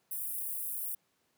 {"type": "high-pass noise", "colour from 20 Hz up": "white", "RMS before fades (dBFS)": -37, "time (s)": [0.11, 0.95], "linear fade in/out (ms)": 5, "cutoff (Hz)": 9300, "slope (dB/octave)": 48, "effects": ["pink hiss -74 dBFS RMS until 1.37 s", "high-pass 150 Hz 12 dB/octave"]}